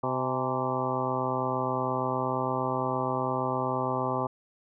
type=harmonic tone with a mistuned harmonic; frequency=128.6 Hz; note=C3; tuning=30 cents flat; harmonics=1 / 2 / 3 / 4 / 5 / 6 / 7 / 8 / 9; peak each=-35 / -35 / -35 / -35 / -35 / -35 / -35 / -35 / -35 dBFS; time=0.03-4.27 s; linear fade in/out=5 ms; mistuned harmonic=6; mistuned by=+92 cents; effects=none